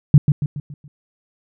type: tone with echo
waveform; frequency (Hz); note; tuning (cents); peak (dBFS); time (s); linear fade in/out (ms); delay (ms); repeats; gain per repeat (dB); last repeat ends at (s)
sine; 144.9; D3; -23; -3; 0.14-0.18; 2; 140; 5; -7; 0.88
effects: none